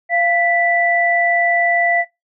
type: tone pair together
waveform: sine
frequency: 690.6 / 1975.5 Hz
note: F5 / B6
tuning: -20 / 0 cents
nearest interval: octave + tritone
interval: 1820 cents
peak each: -16 dBFS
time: 0.09-2.05 s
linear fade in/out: 50 ms
effects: noise-tail reverb RT60 0.2 s tail -19 dB re dry